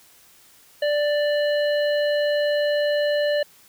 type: harmonic tone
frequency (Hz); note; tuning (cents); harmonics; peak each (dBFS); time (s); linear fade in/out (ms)
588; D5; +2; 1 / 3 / 5 / 7; -19 / -29 / -33 / -36; 0.82-3.43; 5
effects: white hiss -53 dBFS RMS until 3.68 s